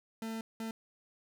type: tone bursts at uneven times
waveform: 40% pulse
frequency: 223.8 Hz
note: A3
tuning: 30 cents sharp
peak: -36 dBFS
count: 2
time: 0.22-0.41 / 0.6-0.71 s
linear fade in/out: 2 ms
effects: none